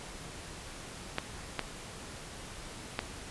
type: clicks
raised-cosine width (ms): 0.3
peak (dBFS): -14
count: 3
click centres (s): 1.184 / 1.593 / 2.991
effects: pink hiss -45 dBFS RMS until 3.3 s + resampled to 24000 Hz